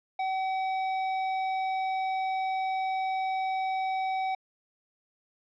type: tone with hard clipping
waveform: triangle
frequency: 760 Hz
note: F#5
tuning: 46 cents sharp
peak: -29 dBFS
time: 0.19-4.35 s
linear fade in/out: 5 ms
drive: 14 dB
effects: low-pass 4000 Hz 12 dB/octave